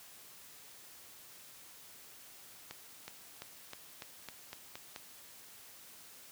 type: accelerating click train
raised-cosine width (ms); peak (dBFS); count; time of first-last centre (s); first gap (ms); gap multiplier
0.2; -26; 9; 2.71-4.961; 370; 0.92
effects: white hiss -55 dBFS RMS until 6.31 s + high-pass 60 Hz 12 dB/octave